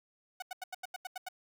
sawtooth tone bursts, 740 Hz, F#5, in tune, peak -34 dBFS, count 9, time 0.4-1.287 s, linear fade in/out 5 ms, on 23 ms, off 85 ms, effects 10-bit

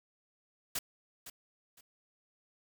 white noise with echo, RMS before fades -35 dBFS, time 0.75-0.79 s, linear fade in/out 5 ms, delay 510 ms, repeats 2, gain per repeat -12 dB, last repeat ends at 1.81 s, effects none

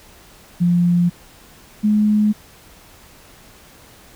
sine tone pair in turn, 174.61 / 211.1 Hz, F3 / G#3, 0 / +29 cents, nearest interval minor third, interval 329 cents, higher second, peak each -12 dBFS, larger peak neither, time 0.6-1.1 / 1.83-2.33 s, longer neither, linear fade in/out 20 ms, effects pink hiss -46 dBFS RMS until 4.15 s

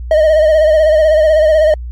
triangle tone with vibrato, 622.3 Hz, D#5, in tune, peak -4 dBFS, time 0.11-1.74 s, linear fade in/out 2 ms, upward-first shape sine, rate 16 Hz, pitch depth 54 cents each way, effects added 60 Hz sine -21 dBFS peak until 1.91 s + MP3 64 kbps

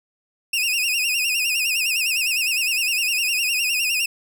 sawtooth tone with vibrato, 2631 Hz, E7, 4 cents flat, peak -16 dBFS, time 0.53-4.06 s, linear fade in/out 5 ms, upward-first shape sine, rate 9.8 Hz, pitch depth 120 cents each way, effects none

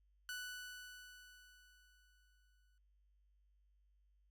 sawtooth tone with exponential decay, 1486 Hz, F#6, 7 cents sharp, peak -39 dBFS, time 0.29-2.78 s, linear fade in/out 1 ms, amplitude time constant 540 ms, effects added 50 Hz sine -70 dBFS peak until 4.3 s

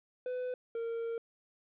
triangle tone pair in turn, 502 / 460.9 Hz, B4 / A#4, +28 / -20 cents, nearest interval minor second, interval 148 cents, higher first, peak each -32 / -32 dBFS, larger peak neither, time 0.26-0.54 / 0.75-1.18 s, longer second, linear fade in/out 2 ms, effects resampled to 8000 Hz + 12-bit

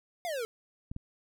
square exponential sweep, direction down, 728 to 433.8 Hz, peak -33 dBFS, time 0.25-0.45 s, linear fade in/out 0 ms
clicks, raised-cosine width 5 ms, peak -26 dBFS, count 2, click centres 0.915 / 0.964 s
effects none

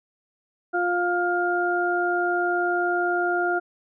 harmonic tone, 352.4 Hz, F4, 16 cents sharp, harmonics 1 / 2 / 4, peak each -25 / -25 / -25 dBFS, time 0.73-3.6 s, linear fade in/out 20 ms, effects none

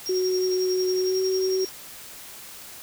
sine tone with tremolo, 5588 Hz, F8, in tune, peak -27 dBFS, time 0.06-1.69 s, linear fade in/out 0 ms, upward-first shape triangle, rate 11 Hz, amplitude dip 85%
sine tone with pitch glide, 370 to 377.3 Hz, F#4 to F#4, 0 to +34 cents, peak -21 dBFS, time 0.09-1.65 s, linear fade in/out 5 ms, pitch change +34 cents, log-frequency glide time 0.98-1.22 s
effects white hiss -42 dBFS RMS until 2.82 s

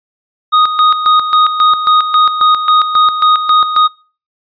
square tone with tremolo, 1244 Hz, D#6, 1 cent flat, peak -6 dBFS, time 0.52-3.88 s, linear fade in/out 20 ms, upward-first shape square, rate 3.7 Hz, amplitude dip 65%, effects noise-tail reverb RT60 0.4 s tail -25 dB re dry + resampled to 11025 Hz

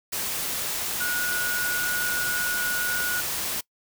sine tone in noise, 1454 Hz, F#6, 31 cents flat, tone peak -26 dBFS, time 1-3.21 s, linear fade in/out 10 ms, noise white, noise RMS -29 dBFS, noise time 0.12-3.61 s, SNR 0 dB, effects noise-tail reverb RT60 0.1 s tail -23 dB re dry

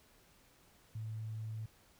sine tone, 110 Hz, A2, in tune, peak -39 dBFS, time 0.95-1.66 s, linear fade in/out 5 ms, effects pink hiss -66 dBFS RMS until 1.99 s

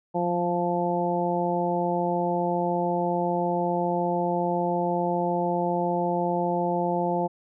harmonic tone with a mistuned harmonic, 174.61 Hz, F3, in tune, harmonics 1 / 2 / 3 / 4 / 5, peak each -29 / -29 / -29 / -29 / -29 dBFS, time 0.14-7.28 s, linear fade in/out 20 ms, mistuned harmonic 1, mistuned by +16 cents, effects none

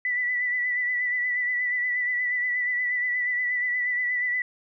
sine tone with vibrato, 1975.5 Hz, B6, in tune, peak -23 dBFS, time 0.05-4.42 s, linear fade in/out 2 ms, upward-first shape sine, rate 8.4 Hz, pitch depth 30 cents each way, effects none

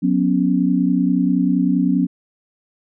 sine chord, F# suspended fourth, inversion none, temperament equal with one note detuned, 182.24 / 246.9 / 277.2 Hz, F#3 / B3 / C#4, -26 / 0 / 0 cents, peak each -18 / -19 / -18 dBFS, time 0.02-2.07 s, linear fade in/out 20 ms, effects none

